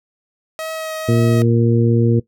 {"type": "tone with vibrato", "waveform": "sawtooth", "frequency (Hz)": 636, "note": "D#5", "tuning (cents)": 38, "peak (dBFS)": -20, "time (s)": [0.59, 1.42], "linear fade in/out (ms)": 0, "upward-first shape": "triangle", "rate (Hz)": 2, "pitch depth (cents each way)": 13}
{"type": "harmonic tone", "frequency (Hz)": 116.6, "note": "A#2", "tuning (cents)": 1, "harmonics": [1, 2, 3, 4], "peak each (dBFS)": [-14, -17, -19, -20], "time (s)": [1.08, 2.2], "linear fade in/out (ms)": 10}
{"effects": ["noise-tail reverb RT60 0.1 s tail -17 dB re dry"]}